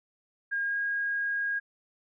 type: tone with pitch glide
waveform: sine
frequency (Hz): 1621 to 1633.2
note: G#6 to G#6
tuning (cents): -42 to -29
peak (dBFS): -27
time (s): 0.51-1.6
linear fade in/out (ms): 20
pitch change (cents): +13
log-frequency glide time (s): 0.63-0.77
effects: none